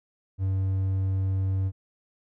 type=tone; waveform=triangle; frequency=95.6 Hz; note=G2; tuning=43 cents flat; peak=-21 dBFS; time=0.38-1.72 s; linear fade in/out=50 ms; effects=none